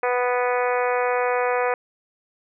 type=harmonic tone; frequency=247.1 Hz; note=B3; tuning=1 cent sharp; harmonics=2 / 3 / 4 / 5 / 6 / 7 / 8 / 9 / 10; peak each=-22 / -26 / -28 / -30 / -32 / -33 / -34 / -35 / -36 dBFS; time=0.03-1.74 s; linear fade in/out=2 ms; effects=none